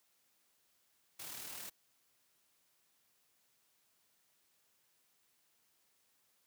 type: noise with amplitude modulation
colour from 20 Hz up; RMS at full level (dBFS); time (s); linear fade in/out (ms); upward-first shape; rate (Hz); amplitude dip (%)
white; -45; 1.19-1.7; 10; sine; 39.1; 40
effects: white hiss -75 dBFS RMS until 6.46 s + high-pass 80 Hz 12 dB/octave